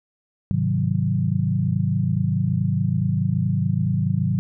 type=chord; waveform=sine; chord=Ab dominant seventh; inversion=none; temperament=equal; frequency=103.83 / 130.81 / 155.56 / 185 Hz; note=Ab2 / C3 / Eb3 / Gb3; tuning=0 / 0 / 0 / 0 cents; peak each=-24 dBFS; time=0.51-4.39 s; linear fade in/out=0 ms; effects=none